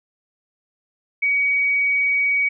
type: tone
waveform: sine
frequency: 2259 Hz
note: C#7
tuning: 32 cents sharp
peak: -16 dBFS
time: 1.22-2.49 s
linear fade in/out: 10 ms
effects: none